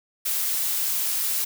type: noise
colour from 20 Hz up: blue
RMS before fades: -25 dBFS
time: 0.25-1.45 s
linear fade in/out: 10 ms
effects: none